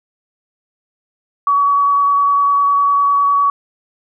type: tone with vibrato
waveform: sine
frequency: 1132 Hz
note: C#6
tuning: 36 cents sharp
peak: -10 dBFS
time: 1.47-3.5 s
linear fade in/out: 2 ms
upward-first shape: sine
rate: 9.9 Hz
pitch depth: 10 cents each way
effects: none